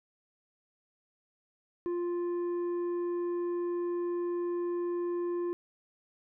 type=tone with tanh clipping; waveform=sine; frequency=349.2 Hz; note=F4; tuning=in tune; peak=-31 dBFS; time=1.86-5.53 s; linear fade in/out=0 ms; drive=6 dB; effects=none

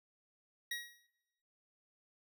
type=tone with exponential decay; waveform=25% pulse; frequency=1900 Hz; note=A#6; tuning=33 cents sharp; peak=-32 dBFS; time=0.71-1.07 s; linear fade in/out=5 ms; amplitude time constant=77 ms; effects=noise-tail reverb RT60 1.0 s tail -21 dB re dry

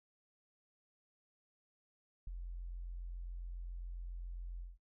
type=tone with ADSR envelope; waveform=sine; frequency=43.65 Hz; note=F1; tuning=in tune; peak=-36 dBFS; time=2.27-4.78 s; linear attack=5 ms; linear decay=3 ms; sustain=-5 dB; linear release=180 ms; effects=noise-tail reverb RT60 0.1 s tail -24 dB re dry + tanh soft clip ceiling -35 dBFS

